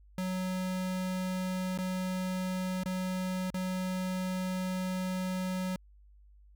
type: tone with dropouts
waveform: square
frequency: 185 Hz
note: F#3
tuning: in tune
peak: -32 dBFS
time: 0.18-5.76 s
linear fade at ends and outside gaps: 2 ms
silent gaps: 1.777-1.786 / 2.835-2.858 / 3.503-3.542 s
effects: added 50 Hz sine -55 dBFS peak until 6.55 s